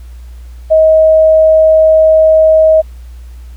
sine tone, 633 Hz, D#5, 30 cents sharp, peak -3 dBFS, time 0.7-2.82 s, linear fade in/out 20 ms, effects added 60 Hz sine -27 dBFS peak until 3.56 s + pink hiss -48 dBFS RMS until 3.56 s

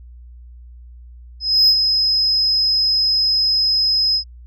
sine tone with ADSR envelope, 5090 Hz, D#8, 39 cents sharp, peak -6 dBFS, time 1.4-4.24 s, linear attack 280 ms, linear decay 65 ms, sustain -7 dB, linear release 88 ms, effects tanh soft clip ceiling -7 dBFS + added 60 Hz sine -37 dBFS peak until 4.46 s

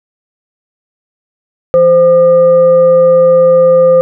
sine tone with frequency modulation, 520 Hz, C5, 11 cents flat, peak -3 dBFS, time 1.74-4.01 s, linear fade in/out 0 ms, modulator 688 Hz, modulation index 0.28, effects none

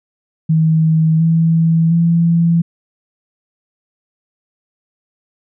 sine tone with pitch steps, 159.6 / 163.8 / 168.12 Hz, D#3 / E3 / E3, +44 / -11 / +34 cents, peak -9 dBFS, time 0.49-2.62 s, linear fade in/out 10 ms, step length 710 ms, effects none

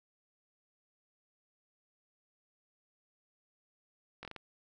slowing click train, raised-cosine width 0.3 ms, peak -28 dBFS, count 5, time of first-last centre 4.23-4.363 s, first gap 20 ms, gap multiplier 1.35, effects none

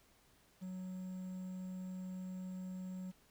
triangle tone with quantisation, 185 Hz, F#3, in tune, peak -40 dBFS, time 0.61-3.12 s, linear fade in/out 20 ms, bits 11, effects pink hiss -69 dBFS RMS until 3.3 s

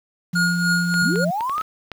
sine tone, 174.61 Hz, F3, in tune, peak -20 dBFS, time 0.33-1.31 s, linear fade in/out 10 ms
square tone with tremolo, 1431 Hz, F6, 42 cents sharp, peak -17 dBFS, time 0.35-1.25 s, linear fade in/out 10 ms, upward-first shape triangle, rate 3.4 Hz, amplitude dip 70%
clicks, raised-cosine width 0.3 ms, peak -16 dBFS, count 7, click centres 0.941 / 1.158 / 1.408 / 1.496 / 1.581 / 1.612 / 1.917 s
sine linear sweep, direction up, 142.8 to 1318.5 Hz, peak -21 dBFS, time 1.02-1.62 s, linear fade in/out 5 ms
effects low-pass 10000 Hz 12 dB/octave + 7-bit

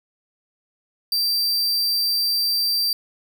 45% pulse tone, 4693 Hz, D8, 2 cents flat, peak -18 dBFS, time 1.12-2.93 s, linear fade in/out 2 ms, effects none

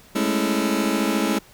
sawtooth chord, A major seventh, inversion third, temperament just, 206.2 / 220 / 275 / 330 Hz, G#3 / A3 / C#4 / E4, -12 / 0 / -14 / +2 cents, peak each -21 dBFS, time 0.15-1.39 s, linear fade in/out 10 ms, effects pink hiss -50 dBFS RMS until 1.53 s

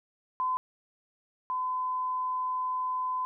sine tone pair in turn, 1020 / 1015.9 Hz, C6 / B5, -44 / +49 cents, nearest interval unison, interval 7 cents, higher first, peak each -26 / -28 dBFS, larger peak first, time 0.4-0.57 / 1.5-3.25 s, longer second, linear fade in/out 0 ms, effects none

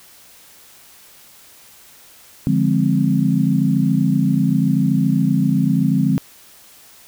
sine chord, D half-diminished seventh, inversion none, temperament equal, 146.83 / 174.61 / 207.7 / 261.6 Hz, D3 / F3 / Ab3 / C4, 0 / 0 / 0 / 0 cents, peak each -19 dBFS, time 2.47-6.18 s, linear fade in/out 0 ms, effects white hiss -46 dBFS RMS until 7.07 s

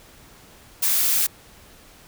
blue noise, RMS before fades -20 dBFS, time 0.82-1.27 s, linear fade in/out 10 ms, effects pink hiss -49 dBFS RMS until 2.07 s

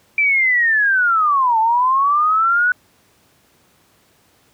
sine linear two-way sweep, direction down then up, 2349 to 872 to 1490 Hz, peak -12 dBFS, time 0.18-2.72 s, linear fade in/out 2 ms, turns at 1.59 s, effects pink hiss -56 dBFS RMS until 4.53 s + high-pass 80 Hz 12 dB/octave

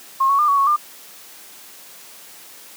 sine tone with pitch steps, 1074 / 1113 / 1203 / 1123 / 1105 / 1198 Hz, C6 / C#6 / D6 / C#6 / C#6 / D6, +45 / +7 / +41 / +22 / -6 / +34 cents, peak -13 dBFS, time 0.2-0.764 s, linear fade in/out 10 ms, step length 94 ms, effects white hiss -42 dBFS RMS until 2.76 s + high-pass 200 Hz 12 dB/octave

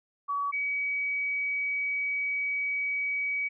sine tone pair in turn, 1135 / 2270 Hz, C#6 / C#7, +41 / +41 cents, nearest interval octave, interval 1200 cents, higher second, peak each -27 dBFS, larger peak neither, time 0.28-0.52 / 0.52-3.49 s, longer second, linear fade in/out 20 ms, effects none

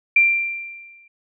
sine tone with exponential decay, 2366 Hz, D7, 12 cents sharp, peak -9 dBFS, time 0.16-1.08 s, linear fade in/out 5 ms, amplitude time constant 200 ms, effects none

